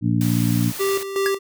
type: harmonic tone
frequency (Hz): 58.27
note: A#1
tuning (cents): 0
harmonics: 2 / 3 / 4 / 5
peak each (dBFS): -20 / -22 / -23 / -24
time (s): 0.01-0.73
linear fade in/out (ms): 50
type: noise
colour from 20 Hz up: white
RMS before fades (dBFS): -32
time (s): 0.21-1.03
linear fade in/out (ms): 0
type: tone with tremolo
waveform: square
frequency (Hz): 392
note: G4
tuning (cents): 0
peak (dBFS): -19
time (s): 0.79-1.39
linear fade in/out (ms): 20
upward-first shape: square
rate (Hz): 2.7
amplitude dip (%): 65
type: tone with exponential decay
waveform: square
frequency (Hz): 1663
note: G#6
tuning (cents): +2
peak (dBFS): -17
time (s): 1.26-1.34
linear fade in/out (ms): 0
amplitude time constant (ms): 16
effects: none